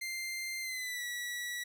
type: tone with pitch glide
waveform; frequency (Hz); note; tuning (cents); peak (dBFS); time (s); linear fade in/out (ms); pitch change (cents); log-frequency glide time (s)
sawtooth; 2093 to 1941.6; C7 to B6; 0 to -30; -33; 0.01-1.64; 10; -130; 0.61-1.04
effects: none